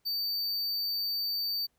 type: tone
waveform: square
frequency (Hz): 4598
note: D8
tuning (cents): -37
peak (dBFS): -30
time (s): 0.05-1.67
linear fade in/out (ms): 20
effects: pink hiss -75 dBFS RMS until 1.78 s